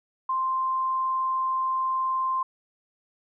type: tone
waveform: sine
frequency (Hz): 1046.5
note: C6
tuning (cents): 0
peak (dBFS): -23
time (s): 0.29-2.43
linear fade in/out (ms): 5
effects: none